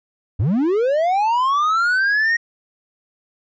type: linear sweep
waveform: triangle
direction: up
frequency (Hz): 79.8 to 1886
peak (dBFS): -13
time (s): 0.39-2.37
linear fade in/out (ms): 10
effects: resampled to 16000 Hz